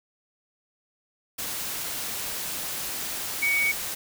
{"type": "tone in noise", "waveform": "sine", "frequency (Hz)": 2243, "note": "C#7", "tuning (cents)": 20, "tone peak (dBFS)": -21, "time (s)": [3.42, 3.72], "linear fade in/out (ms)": 10, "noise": "white", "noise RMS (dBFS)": -32, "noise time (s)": [1.38, 3.95], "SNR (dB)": 8, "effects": []}